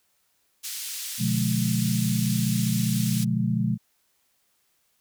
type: band-pass noise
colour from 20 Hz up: white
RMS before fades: -34 dBFS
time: 0.63-3.25 s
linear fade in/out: 20 ms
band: 2900 to 12000 Hz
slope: 12 dB/octave
type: chord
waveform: sine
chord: B diminished seventh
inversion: none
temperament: just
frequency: 123.47 / 148.16 / 177.8 / 213.4 Hz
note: B2 / D3 / F3 / Ab3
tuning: 0 / +16 / +31 / +47 cents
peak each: -26 / -31 / -27 / -26 dBFS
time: 1.18-3.78 s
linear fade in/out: 50 ms
effects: white hiss -69 dBFS RMS until 5 s